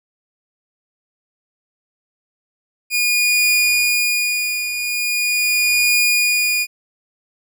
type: tone with tremolo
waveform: sawtooth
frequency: 2443 Hz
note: D#7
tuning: 32 cents flat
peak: -9 dBFS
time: 2.9-6.67 s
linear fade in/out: 50 ms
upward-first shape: triangle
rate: 0.41 Hz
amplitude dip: 65%
effects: none